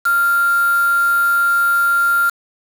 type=tone with quantisation; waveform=sine; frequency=1391 Hz; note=F6; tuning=7 cents flat; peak=-12 dBFS; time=0.05-2.3 s; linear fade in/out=10 ms; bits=4; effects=none